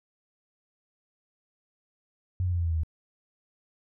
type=tone with pitch steps; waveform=sine; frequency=91.7 / 89.45 / 87.26 / 85.12 / 83.03 / 80.99 / 79 Hz; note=F#2 / F2 / F2 / F2 / E2 / E2 / D#2; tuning=-15 / +42 / -1 / -44 / +13 / -30 / +27 cents; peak=-24 dBFS; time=2.4-2.834 s; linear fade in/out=0 ms; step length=62 ms; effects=none